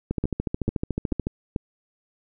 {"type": "two click trains", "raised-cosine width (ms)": 3, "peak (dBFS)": [-11, -12], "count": [4, 17], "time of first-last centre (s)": [[0.24, 1.562], [0.11, 1.269]], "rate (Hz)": [2.27, 13.8], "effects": []}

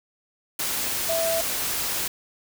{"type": "tone in noise", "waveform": "sine", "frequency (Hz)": 660, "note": "E5", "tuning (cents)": 2, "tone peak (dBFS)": -23, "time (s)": [1.09, 1.41], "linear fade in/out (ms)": 5, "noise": "white", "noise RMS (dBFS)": -27, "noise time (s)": [0.59, 2.08], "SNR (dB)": 1, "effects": []}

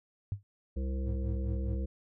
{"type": "tone with exponential decay", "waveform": "sine", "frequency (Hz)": 100.3, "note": "G2", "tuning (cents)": 40, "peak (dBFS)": -26, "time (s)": [0.32, 0.43], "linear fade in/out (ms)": 0, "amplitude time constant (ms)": 22}
{"type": "harmonic tone", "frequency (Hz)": 65.8, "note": "C2", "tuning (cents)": 10, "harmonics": [1, 3, 5, 7, 8], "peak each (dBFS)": [-31, -41, -45, -48, -49], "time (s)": [0.76, 1.86], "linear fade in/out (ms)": 10}
{"type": "tone with tremolo", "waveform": "triangle", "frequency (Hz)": 106.6, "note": "G#2", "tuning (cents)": 46, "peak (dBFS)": -31, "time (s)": [1.04, 1.78], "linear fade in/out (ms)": 50, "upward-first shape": "sine", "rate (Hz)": 4.8, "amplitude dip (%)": 90}
{"effects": []}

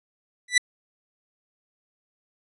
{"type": "tone with exponential growth", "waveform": "sawtooth", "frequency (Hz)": 1975.5, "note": "B6", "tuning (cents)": 0, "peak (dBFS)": -8, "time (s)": [0.48, 0.58], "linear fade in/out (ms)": 5, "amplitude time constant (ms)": 21, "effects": ["resampled to 24000 Hz"]}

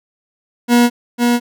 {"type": "tone with echo", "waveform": "40% pulse", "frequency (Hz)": 240.3, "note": "B3", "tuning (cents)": -47, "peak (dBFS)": -7, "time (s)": [0.68, 0.9], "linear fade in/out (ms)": 50, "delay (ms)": 500, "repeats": 1, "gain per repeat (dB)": -3, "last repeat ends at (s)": 1.4, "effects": []}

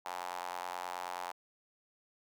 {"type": "tone with high-pass filter", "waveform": "square", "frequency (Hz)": 44.71, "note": "F1", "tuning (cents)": 41, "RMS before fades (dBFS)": -41, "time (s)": [0.05, 1.32], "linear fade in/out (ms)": 10, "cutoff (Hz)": 850, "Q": 3.7, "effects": []}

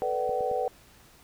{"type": "chord", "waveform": "sine", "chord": "B minor seventh", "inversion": "third", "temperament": "equal with one note detuned", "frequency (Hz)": [440, 493.9, 587.3, 757.7], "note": ["A4", "B4", "D5", "F#5"], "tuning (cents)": [0, 0, 0, 41], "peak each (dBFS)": [-34, -29, -34, -30], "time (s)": [0.02, 0.68], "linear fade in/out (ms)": 0}
{"type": "clicks", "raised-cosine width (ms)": 3, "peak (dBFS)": -32, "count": 3, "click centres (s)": [0.293, 0.408, 0.514]}
{"effects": ["pink hiss -56 dBFS RMS until 1.23 s"]}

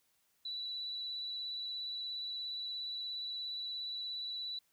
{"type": "tone with vibrato", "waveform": "sine", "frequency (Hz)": 3951, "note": "B7", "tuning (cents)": 0, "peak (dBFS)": -38, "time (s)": [0.45, 4.59], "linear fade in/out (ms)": 5, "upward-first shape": "square", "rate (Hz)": 17, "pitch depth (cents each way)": 11, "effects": ["white hiss -75 dBFS RMS until 4.72 s"]}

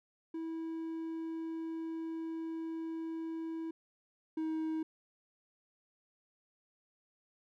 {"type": "tone pair in turn", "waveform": "triangle", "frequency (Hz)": [325.7, 317.3], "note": ["E4", "D#4"], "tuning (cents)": [-21, 34], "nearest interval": "unison", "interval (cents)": 45, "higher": "first", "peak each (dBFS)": [-35, -31], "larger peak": "second", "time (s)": [[0.34, 3.71], [4.37, 4.83]], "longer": "first", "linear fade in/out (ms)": 5, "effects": []}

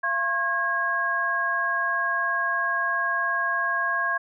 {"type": "tone cluster", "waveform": "sine", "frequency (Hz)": [683, 1079, 1638], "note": ["F5", "C#6", "G#6"], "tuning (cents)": [-39, -47, -24], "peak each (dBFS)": [-32, -27, -24], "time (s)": [0.03, 4.18], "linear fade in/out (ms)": 10, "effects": []}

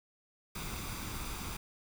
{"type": "noise with comb filter", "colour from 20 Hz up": "pink", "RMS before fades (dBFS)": -40, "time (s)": [0.55, 1.57], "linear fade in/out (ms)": 5, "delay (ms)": 0.83, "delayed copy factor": 0.5, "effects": []}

